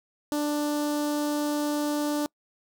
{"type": "tone with notch filter", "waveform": "sawtooth", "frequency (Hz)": 295.2, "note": "D4", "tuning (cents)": 9, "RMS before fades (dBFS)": -27, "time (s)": [0.32, 2.26], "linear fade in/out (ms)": 0, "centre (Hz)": 2200, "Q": 0.85, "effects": ["noise-tail reverb RT60 0.1 s tail -26 dB re dry"]}